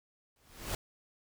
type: noise with exponential growth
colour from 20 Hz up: pink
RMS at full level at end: -33 dBFS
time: 0.36-0.75 s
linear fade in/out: 2 ms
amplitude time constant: 83 ms
effects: none